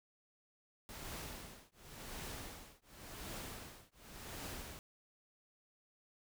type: noise with tremolo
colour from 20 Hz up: pink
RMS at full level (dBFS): -45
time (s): 0.89-4.79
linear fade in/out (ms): 0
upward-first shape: triangle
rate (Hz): 0.91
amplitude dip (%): 100
effects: none